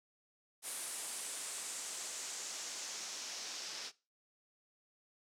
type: noise with low-pass filter sweep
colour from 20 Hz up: white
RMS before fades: -44 dBFS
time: 0.62-3.92 s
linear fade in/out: 50 ms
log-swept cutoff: 10000 to 5300 Hz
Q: 2.4
effects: noise-tail reverb RT60 0.3 s tail -20 dB re dry + high-pass 300 Hz 12 dB/octave